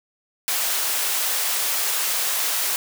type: high-pass noise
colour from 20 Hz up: white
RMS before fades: -23 dBFS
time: 0.48-2.76 s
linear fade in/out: 0 ms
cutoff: 590 Hz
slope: 12 dB/octave
effects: none